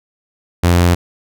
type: tone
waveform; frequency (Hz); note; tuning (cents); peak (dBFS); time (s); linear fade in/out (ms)
sawtooth; 87.31; F2; 0; -5; 0.63-0.95; 10
effects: none